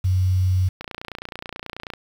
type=tone; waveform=sine; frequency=92.7 Hz; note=F#2; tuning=4 cents sharp; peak=-16 dBFS; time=0.04-0.69 s; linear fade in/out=10 ms
type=click train; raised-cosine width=0.3 ms; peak=-16 dBFS; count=34; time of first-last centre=0.81-1.936 s; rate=29.3 Hz
effects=7-bit